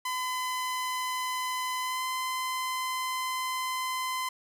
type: tone with pitch glide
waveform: sawtooth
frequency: 1014 to 1027 Hz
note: B5 to C6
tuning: +45 to -33 cents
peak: -26 dBFS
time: 0.05-4.29 s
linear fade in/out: 5 ms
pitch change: +22 cents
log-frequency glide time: 1.81-2.04 s
effects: none